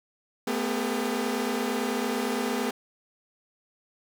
sawtooth tone cluster, 221 / 249.9 / 403.6 / 456.3 Hz, A3 / B3 / G#4 / A#4, +8 / +21 / -49 / -37 cents, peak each -28 / -26 / -28 / -33 dBFS, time 0.47-2.71 s, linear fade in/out 5 ms, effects none

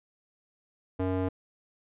square tone with band-pass filter, 93.1 Hz, F#2, 11 cents sharp, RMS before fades -29 dBFS, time 0.99-1.29 s, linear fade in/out 10 ms, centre 410 Hz, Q 0.97, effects resampled to 8000 Hz

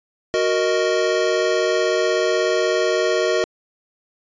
square chord, D# minor, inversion first, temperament equal, 370 / 466.2 / 622.3 Hz, F#4 / A#4 / D#5, 0 / 0 / 0 cents, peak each -22 dBFS, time 0.34-3.44 s, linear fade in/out 0 ms, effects resampled to 16000 Hz

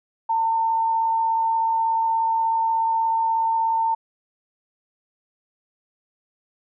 sine tone with amplitude modulation, 903 Hz, A5, 45 cents sharp, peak -17 dBFS, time 0.29-3.95 s, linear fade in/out 10 ms, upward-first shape sine, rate 56.6 Hz, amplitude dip 25%, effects none

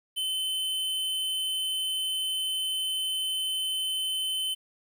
square tone, 3056 Hz, G7, 45 cents flat, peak -28 dBFS, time 0.16-4.55 s, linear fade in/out 20 ms, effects 10-bit

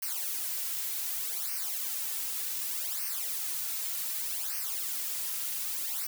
blue noise with flanger, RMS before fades -34 dBFS, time 0.02-6.07 s, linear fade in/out 5 ms, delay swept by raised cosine 0.27 to 3.47 ms, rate 0.66 Hz, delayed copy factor -0.9, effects none

